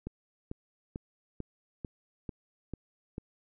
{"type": "click train", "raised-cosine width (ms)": 3, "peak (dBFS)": -24, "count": 8, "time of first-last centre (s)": [0.07, 3.181], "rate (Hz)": 2.25, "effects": []}